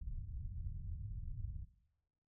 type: low-pass noise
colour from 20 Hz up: pink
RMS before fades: -44 dBFS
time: 0.01-1.65 s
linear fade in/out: 10 ms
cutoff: 110 Hz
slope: 24 dB/octave
effects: noise-tail reverb RT60 0.9 s tail -17 dB re dry